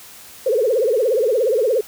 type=tone with vibrato; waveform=sine; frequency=473.3 Hz; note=A#4; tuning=26 cents sharp; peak=-14 dBFS; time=0.46-1.81 s; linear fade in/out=5 ms; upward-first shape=triangle; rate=17 Hz; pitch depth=270 cents each way; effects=white hiss -41 dBFS RMS until 1.87 s